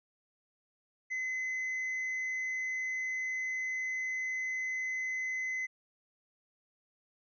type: tone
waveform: triangle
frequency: 2038 Hz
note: C7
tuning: 46 cents flat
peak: -31 dBFS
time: 1.1-5.67 s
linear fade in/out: 20 ms
effects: resampled to 16000 Hz